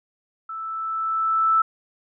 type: tone with level ramp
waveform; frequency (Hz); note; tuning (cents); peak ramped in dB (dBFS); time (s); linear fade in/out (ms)
sine; 1318.5; E6; 0; -30 to -14; 0.49-1.62; 5
effects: none